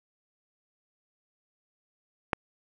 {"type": "click", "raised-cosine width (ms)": 0.5, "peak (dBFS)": -9, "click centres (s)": 2.332, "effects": []}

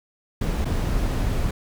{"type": "noise with dropouts", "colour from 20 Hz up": "brown", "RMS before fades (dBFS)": -23, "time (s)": [0.41, 1.51], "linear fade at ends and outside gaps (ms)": 5, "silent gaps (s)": [0.647, 0.653], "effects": []}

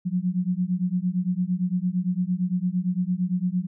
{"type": "beating tone pair", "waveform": "sine", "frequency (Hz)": [176.6, 185.4], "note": ["F3", "F#3"], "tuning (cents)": [20, 4], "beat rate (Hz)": 8.8, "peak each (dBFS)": -25, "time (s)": [0.05, 3.67], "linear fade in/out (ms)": 20, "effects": []}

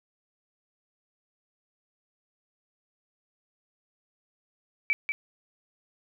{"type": "tone with echo", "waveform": "sine", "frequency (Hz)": 2307, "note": "D7", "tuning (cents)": -31, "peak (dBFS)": -21, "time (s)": [4.9, 4.93], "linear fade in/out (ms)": 0, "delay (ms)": 190, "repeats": 1, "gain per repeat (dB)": -5, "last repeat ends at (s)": 5.12, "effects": []}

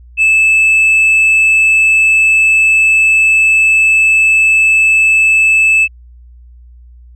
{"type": "tone", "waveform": "sine", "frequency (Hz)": 2620, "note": "E7", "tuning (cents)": -11, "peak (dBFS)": -3, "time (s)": [0.17, 5.88], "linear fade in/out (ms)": 50, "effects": ["tanh soft clip ceiling -5 dBFS", "added 60 Hz sine -35 dBFS peak until 7.15 s"]}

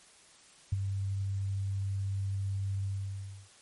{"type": "tone with ADSR envelope", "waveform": "sine", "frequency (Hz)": 98, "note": "G2", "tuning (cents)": 0, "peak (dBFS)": -23, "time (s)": [0.72, 3.49], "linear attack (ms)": 8, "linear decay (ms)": 20, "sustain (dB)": -7, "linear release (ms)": 640, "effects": ["white hiss -58 dBFS RMS until 3.61 s", "MP3 48 kbps"]}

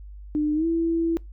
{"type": "tone with pitch glide", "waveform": "sine", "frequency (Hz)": [300.7, 331.7], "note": ["D4", "E4"], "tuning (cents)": [41, 11], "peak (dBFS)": -20, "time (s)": [0.35, 1.17], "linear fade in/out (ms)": 0, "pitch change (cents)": 170, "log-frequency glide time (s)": [0.54, 0.66], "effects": ["noise-tail reverb RT60 0.2 s tail -25 dB re dry", "added 50 Hz sine -38 dBFS peak until 1.32 s"]}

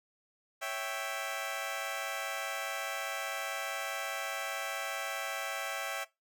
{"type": "chord", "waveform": "15% pulse", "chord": "C# diminished", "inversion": "none", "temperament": "equal", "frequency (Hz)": [554.4, 659.3, 784], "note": ["C#5", "E5", "G5"], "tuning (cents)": [0, 0, 0], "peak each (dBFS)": [-35, -32, -33], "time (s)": [0.61, 6.05], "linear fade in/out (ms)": 20, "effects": ["noise-tail reverb RT60 0.2 s tail -19 dB re dry"]}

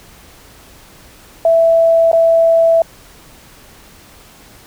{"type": "tone with dropouts", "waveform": "sine", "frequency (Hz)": 661, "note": "E5", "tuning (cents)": 5, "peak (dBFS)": -7, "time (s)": [1.45, 2.82], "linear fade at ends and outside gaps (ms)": 2, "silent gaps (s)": [2.116, 2.13], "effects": ["pink hiss -42 dBFS RMS until 4.66 s"]}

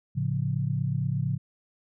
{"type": "chord", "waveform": "sine", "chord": "A augmented", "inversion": "none", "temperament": "equal", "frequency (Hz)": [110, 138.59, 174.61], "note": ["A2", "C#3", "E#3"], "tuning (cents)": [0, 0, 0], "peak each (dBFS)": [-30, -27, -32], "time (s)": [0.15, 1.38], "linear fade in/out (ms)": 20, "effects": []}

